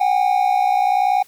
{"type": "tone pair together", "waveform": "triangle", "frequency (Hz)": [744, 804.7], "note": ["F#5", "G5"], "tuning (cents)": [9, 45], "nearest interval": "minor second", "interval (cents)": 136, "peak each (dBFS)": -15, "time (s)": [0, 1.23], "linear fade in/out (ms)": 10, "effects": ["white hiss -51 dBFS RMS until 1.27 s"]}